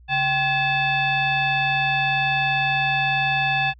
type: tone with frequency modulation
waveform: sine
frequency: 1700 Hz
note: G#6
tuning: 40 cents sharp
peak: -18 dBFS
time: 0.08-3.74 s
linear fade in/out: 50 ms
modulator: 921 Hz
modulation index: 1.6
effects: added 60 Hz sine -46 dBFS peak until 3.79 s